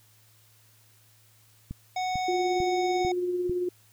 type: click train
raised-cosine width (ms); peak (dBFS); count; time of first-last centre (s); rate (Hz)
5; -23; 5; 1.71-3.496; 2.24
type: harmonic tone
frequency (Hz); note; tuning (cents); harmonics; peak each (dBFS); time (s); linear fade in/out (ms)
740; F#5; 0; 1 / 3 / 5 / 7 / 9; -27 / -37 / -41 / -44 / -46; 1.96-3.12; 5
type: tone with tremolo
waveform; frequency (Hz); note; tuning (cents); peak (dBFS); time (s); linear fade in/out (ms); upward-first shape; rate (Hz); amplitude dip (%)
sine; 357.9; F4; +42; -24; 2.28-3.69; 5; sine; 18; 35
effects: added 109 Hz sine -61 dBFS peak until 3.92 s + white hiss -61 dBFS RMS until 3.92 s